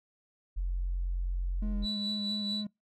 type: tone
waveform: sine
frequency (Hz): 44.59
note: F1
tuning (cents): +37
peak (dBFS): -28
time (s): 0.56-1.86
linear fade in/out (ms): 20
type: tone with vibrato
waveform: triangle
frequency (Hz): 207.7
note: G#3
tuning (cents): 0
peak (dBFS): -31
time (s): 1.62-2.67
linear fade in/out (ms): 5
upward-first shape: square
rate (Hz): 4.4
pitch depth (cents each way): 20
type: tone with tremolo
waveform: sine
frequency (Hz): 3951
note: B7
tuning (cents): 0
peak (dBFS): -30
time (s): 1.82-2.65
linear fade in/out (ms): 50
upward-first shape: sine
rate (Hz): 4.6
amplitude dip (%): 40
effects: noise-tail reverb RT60 0.2 s tail -25 dB re dry + tanh soft clip ceiling -24 dBFS